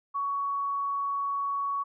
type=tone; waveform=sine; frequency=1120 Hz; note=C#6; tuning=18 cents sharp; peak=-27 dBFS; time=0.14-1.84 s; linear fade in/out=20 ms; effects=none